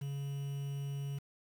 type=tone with quantisation; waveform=triangle; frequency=140.1 Hz; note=C#3; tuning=19 cents sharp; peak=-34 dBFS; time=0.01-1.19 s; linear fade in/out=10 ms; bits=9; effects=none